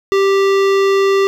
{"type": "tone with hard clipping", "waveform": "sine", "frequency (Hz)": 392, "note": "G4", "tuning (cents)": 0, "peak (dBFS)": -12, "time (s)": [0.12, 1.27], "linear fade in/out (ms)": 0, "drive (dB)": 18, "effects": []}